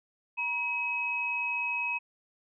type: tone pair together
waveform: sine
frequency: 956 / 2550 Hz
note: A#5 / D#7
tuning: +43 / +42 cents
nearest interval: octave + perfect fourth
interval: 1699 cents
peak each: -36 / -29 dBFS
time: 0.37-1.99 s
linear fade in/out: 20 ms
effects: none